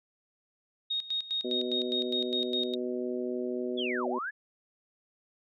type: tone with tremolo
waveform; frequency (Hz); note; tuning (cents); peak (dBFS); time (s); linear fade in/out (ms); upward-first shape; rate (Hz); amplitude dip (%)
sine; 3729; A#7; 0; -28; 0.9-2.75; 10; square; 4.9; 80
type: harmonic tone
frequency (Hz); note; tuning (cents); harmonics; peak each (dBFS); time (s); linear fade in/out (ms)
123.9; B2; +6; 2 / 3 / 4 / 5; -35 / -33 / -39 / -41; 1.44-4.19; 10
type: linear two-way sweep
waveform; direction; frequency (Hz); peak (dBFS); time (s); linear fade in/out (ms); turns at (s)
sine; down then up; 3520 to 534 to 1762; -32; 3.77-4.31; 20; 4.08
effects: none